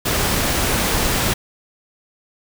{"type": "noise", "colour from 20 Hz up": "pink", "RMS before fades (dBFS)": -19, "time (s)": [0.05, 1.34], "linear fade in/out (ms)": 10, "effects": []}